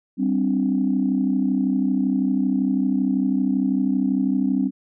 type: chord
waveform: sine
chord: G suspended fourth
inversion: none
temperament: just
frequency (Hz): 196 / 261.3 / 294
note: G3 / C4 / D4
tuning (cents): 0 / -2 / +2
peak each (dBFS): -22 / -20 / -25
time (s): 0.17-4.71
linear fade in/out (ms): 50
effects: tanh soft clip ceiling -9 dBFS